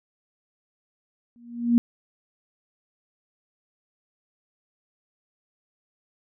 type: tone with exponential growth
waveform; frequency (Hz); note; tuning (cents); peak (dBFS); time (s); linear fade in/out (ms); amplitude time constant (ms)
sine; 237.2; A#3; +30; -12; 1.36-1.78; 0; 91
effects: none